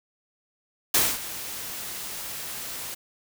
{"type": "noise with ADSR envelope", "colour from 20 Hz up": "white", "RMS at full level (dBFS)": -19, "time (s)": [0.94, 2.95], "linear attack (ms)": 5, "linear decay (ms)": 230, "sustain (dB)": -16, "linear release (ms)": 13, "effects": []}